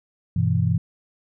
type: chord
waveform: sine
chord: E minor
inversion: first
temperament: equal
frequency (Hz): 98 / 123.47 / 164.81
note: G2 / B2 / E3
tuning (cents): 0 / 0 / 0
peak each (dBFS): -22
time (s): 0.36-0.78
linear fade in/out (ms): 5
effects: none